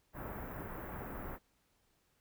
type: band-stop noise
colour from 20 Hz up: pink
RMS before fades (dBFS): -44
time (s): 0.13-1.39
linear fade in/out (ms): 50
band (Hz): 1700 to 16000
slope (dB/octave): 24
effects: pink hiss -75 dBFS RMS until 2.2 s